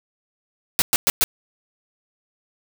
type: noise bursts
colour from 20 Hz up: white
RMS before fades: -17 dBFS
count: 4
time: 0.79-1.24 s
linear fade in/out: 0 ms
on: 30 ms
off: 110 ms
effects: none